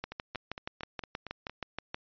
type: two click trains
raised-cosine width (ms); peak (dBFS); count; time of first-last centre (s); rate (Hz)
0.3; -19 / -24; 13 / 7; 0.04-1.945 / 0.12-1.496; 6.3 / 4.36
effects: resampled to 11025 Hz